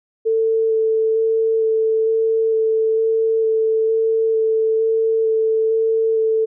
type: tone with vibrato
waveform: sine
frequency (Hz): 444.8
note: A4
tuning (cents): +19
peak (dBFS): -14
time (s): 0.25-6.46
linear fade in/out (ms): 20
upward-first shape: square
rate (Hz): 1.1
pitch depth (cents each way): 8
effects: none